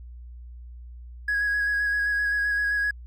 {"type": "tone with vibrato", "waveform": "triangle", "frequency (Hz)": 1661.2, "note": "G#6", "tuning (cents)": 0, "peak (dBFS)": -19, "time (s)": [1.28, 2.91], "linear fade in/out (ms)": 5, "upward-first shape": "square", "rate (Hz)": 7.7, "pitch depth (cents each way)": 14, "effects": ["tanh soft clip ceiling -18 dBFS", "added 60 Hz sine -39 dBFS peak until 3.06 s"]}